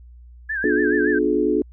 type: tone with vibrato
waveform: sine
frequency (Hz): 1661.2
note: G#6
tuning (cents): 0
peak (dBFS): -22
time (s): 0.49-1.19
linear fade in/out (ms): 10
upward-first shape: sine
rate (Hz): 7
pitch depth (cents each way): 120
type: chord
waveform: sine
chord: B diminished seventh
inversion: none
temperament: just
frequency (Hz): 246.9 / 296.3 / 355.6 / 426.7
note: B3 / D4 / F4 / Ab4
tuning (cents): 0 / +15 / +31 / +47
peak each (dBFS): -26 / -21 / -22 / -21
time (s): 0.64-1.62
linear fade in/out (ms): 2
effects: added 60 Hz sine -41 dBFS peak until 1.72 s